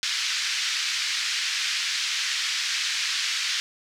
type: band-pass noise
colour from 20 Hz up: white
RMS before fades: -27 dBFS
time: 0.03-3.6 s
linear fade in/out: 0 ms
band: 1600 to 5600 Hz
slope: 24 dB/octave
effects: none